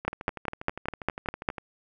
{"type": "two click trains", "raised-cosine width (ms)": 0.5, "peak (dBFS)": [-21, -9], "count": [20, 8], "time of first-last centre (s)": [[0.05, 1.582], [0.08, 1.488]], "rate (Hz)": [12.4, 4.97], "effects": []}